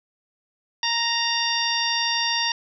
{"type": "harmonic tone with a mistuned harmonic", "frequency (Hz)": 932.3, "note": "A#5", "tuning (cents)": 0, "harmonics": [1, 2, 3, 4, 5, 6], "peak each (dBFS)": [-28, -28, -28, -28, -28, -28], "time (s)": [0.83, 2.52], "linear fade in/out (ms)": 2, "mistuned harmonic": 4, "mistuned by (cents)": -52, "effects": []}